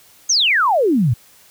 sine exponential sweep, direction down, 6670 to 104.6 Hz, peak -12 dBFS, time 0.29-1.14 s, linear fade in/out 10 ms, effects white hiss -49 dBFS RMS until 1.5 s

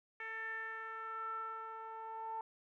10% pulse tone with low-pass filter sweep, 445.8 Hz, A4, 23 cents sharp, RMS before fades -44 dBFS, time 0.2-2.41 s, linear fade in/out 2 ms, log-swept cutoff 2000 to 910 Hz, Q 7.2, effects none

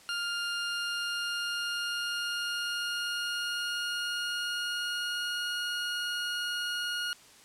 20% pulse tone with pitch glide, 1406 to 1435.5 Hz, F6 to F6, +11 to +47 cents, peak -26 dBFS, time 0.09-7.13 s, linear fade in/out 0 ms, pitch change +36 cents, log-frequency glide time 0.59-5.51 s, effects white hiss -55 dBFS RMS until 7.44 s + low-pass 9000 Hz 12 dB/octave

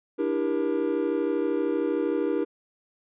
triangle chord, E half-diminished seventh, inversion third, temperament just, 296.7 / 329.6 / 395.6 / 474.7 Hz, D4 / E4 / G4 / Bb4, +18 / 0 / +16 / +31 cents, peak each -27 dBFS, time 0.18-2.45 s, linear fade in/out 20 ms, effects resampled to 8000 Hz

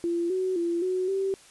sine tone with pitch steps, 341.8 / 373.4 / 341.3 / 369.7 / 387.5 Hz, F4 / F#4 / F4 / F#4 / G4, -37 / +16 / -40 / -1 / -20 cents, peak -24 dBFS, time 0.04-1.34 s, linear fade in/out 0 ms, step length 260 ms, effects white hiss -53 dBFS RMS until 1.5 s + resampled to 24000 Hz

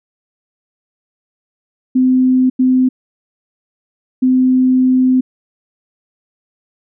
sine tone bursts at uneven times, 256.6 Hz, C4, 34 cents flat, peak -8 dBFS, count 3, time 1.95-2.5 / 2.59-2.89 / 4.22-5.21 s, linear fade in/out 10 ms, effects none

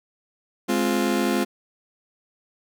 35% pulse chord, F minor, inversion first, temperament just, 209.5 / 261.9 / 349.2 Hz, Ab3 / C4 / F4, +15 / +2 / 0 cents, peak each -23 dBFS, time 0.68-1.45 s, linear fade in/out 20 ms, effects none

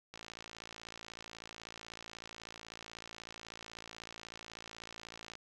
click train, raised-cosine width 0.2 ms, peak -29 dBFS, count 294, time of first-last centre 0.14-5.354 s, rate 56.2 Hz, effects none

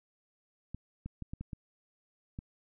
clicks, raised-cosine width 5 ms, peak -27 dBFS, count 7, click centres 0.746 / 1.06 / 1.223 / 1.335 / 1.41 / 1.532 / 2.389 s, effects none

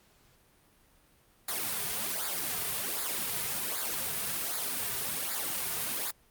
white noise with flanger, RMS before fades -33 dBFS, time 1.48-6.11 s, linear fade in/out 5 ms, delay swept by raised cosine 0.34 to 3.74 ms, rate 1.3 Hz, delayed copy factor -0.7, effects pink hiss -64 dBFS RMS until 6.3 s + Opus 48 kbps

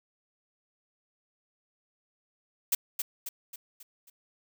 blue noise with echo, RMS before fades -25 dBFS, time 2.72-2.75 s, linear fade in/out 5 ms, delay 270 ms, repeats 5, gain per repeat -6 dB, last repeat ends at 4.1 s, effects none

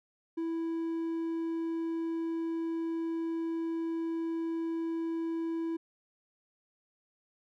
triangle tone, 329.6 Hz, E4, in tune, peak -29 dBFS, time 0.37-5.77 s, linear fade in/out 10 ms, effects none

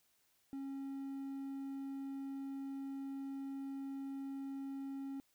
triangle tone, 273 Hz, C#4, 26 cents flat, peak -39 dBFS, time 0.53-5.2 s, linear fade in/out 0 ms, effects white hiss -75 dBFS RMS until 5.34 s

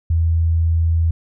sine tone, 82.41 Hz, E2, in tune, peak -13 dBFS, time 0.1-1.11 s, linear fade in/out 5 ms, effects none

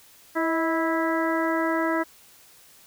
harmonic tone with a mistuned harmonic, 327.8 Hz, E4, 10 cents flat, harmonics 1 / 2 / 3 / 4 / 5 / 6, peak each -25 / -28 / -30 / -31 / -32 / -33 dBFS, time 0.35-2.04 s, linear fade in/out 20 ms, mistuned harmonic 2, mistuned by -37 cents, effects white hiss -53 dBFS RMS until 2.86 s

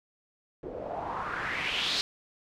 white noise with low-pass filter sweep, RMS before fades -33 dBFS, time 0.63-2.01 s, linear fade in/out 0 ms, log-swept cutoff 410 to 4500 Hz, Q 3.6, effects none

